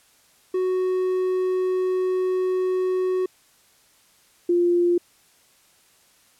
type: tone pair in turn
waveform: triangle / sine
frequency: 370 / 349.2 Hz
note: F#4 / F4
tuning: 0 / 0 cents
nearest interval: minor second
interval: 100 cents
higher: first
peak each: -18 / -16 dBFS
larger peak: second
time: 0.54-3.26 / 4.49-4.98 s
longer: first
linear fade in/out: 5 ms
effects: white hiss -58 dBFS RMS until 6.39 s + low-pass 12000 Hz 12 dB/octave